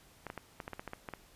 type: clicks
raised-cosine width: 0.5 ms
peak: -25 dBFS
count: 11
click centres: 0.267 / 0.301 / 0.377 / 0.602 / 0.679 / 0.733 / 0.795 / 0.877 / 0.934 / 1.088 / 1.137 s
effects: pink hiss -61 dBFS RMS until 1.35 s + resampled to 32000 Hz